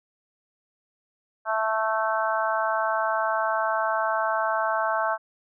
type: harmonic tone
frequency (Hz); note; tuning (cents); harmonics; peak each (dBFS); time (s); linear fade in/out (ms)
220; A3; 0; 3 / 4 / 5 / 6 / 7; -27 / -28 / -29 / -30 / -30; 1.45-5.18; 50
effects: none